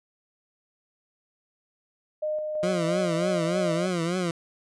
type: tone with tremolo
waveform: sine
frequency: 612 Hz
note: D#5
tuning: 29 cents flat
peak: -25 dBFS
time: 2.22-3.87 s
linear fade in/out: 10 ms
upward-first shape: square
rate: 3 Hz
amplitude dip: 30%
type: tone with vibrato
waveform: 20% pulse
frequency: 174.61 Hz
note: F3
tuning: in tune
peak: -20 dBFS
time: 2.63-4.31 s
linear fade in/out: 2 ms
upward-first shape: triangle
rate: 3.4 Hz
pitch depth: 130 cents each way
effects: resampled to 22050 Hz